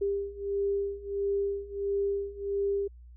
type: beating tone pair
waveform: sine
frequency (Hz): 398.5 / 400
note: G4 / G4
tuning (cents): +28 / +35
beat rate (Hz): 1.5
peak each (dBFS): -32 / -30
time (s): 0.01-2.88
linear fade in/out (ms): 10
effects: added 60 Hz sine -47 dBFS peak until 3.16 s